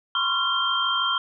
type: tone cluster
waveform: sine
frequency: 1019 / 1065 / 1118 / 1377 / 3167 Hz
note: C6 / C6 / C#6 / F6 / G7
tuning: -46 / +30 / +14 / -25 / +17 cents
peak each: -32 / -31 / -32 / -25 / -24 dBFS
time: 0.15-1.18 s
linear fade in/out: 2 ms
effects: none